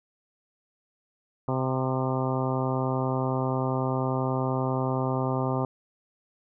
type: harmonic tone with a mistuned harmonic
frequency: 130.3 Hz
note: C3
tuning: 7 cents flat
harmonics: 1 / 2 / 3 / 4 / 5 / 6 / 7 / 8 / 9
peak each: -28 / -31 / -33 / -34 / -35 / -36 / -36 / -37 / -38 dBFS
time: 1.48-5.65 s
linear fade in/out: 2 ms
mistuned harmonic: 9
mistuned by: +40 cents
effects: none